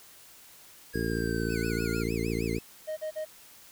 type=exponential sweep; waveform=square; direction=down; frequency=1649 to 1400 Hz; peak=-38 dBFS; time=0.93-2.04 s; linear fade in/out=20 ms
type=harmonic tone; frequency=56.6 Hz; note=A1; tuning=50 cents sharp; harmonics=1 / 2 / 3 / 4 / 5 / 6 / 7 / 8; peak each=-36 / -36 / -36 / -36 / -36 / -36 / -36 / -36 dBFS; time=0.94-2.59 s; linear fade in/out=10 ms
type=tone with vibrato; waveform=sawtooth; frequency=2318 Hz; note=D7; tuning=23 cents flat; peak=-37 dBFS; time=1.48-2.61 s; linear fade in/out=50 ms; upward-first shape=sine; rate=6.5 Hz; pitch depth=210 cents each way
type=tone bursts; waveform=triangle; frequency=622.3 Hz; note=D#5; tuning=in tune; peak=-29 dBFS; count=3; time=2.87-3.254 s; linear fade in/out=20 ms; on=100 ms; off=42 ms
effects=white hiss -53 dBFS RMS until 3.71 s